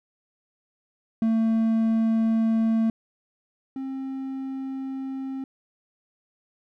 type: tone pair in turn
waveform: triangle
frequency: 224.3 / 266.7 Hz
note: A3 / C4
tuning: +34 / +33 cents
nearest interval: minor third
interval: 299 cents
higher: second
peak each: -17 / -27 dBFS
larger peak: first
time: 1.22-2.9 / 3.76-5.44 s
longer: neither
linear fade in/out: 2 ms
effects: none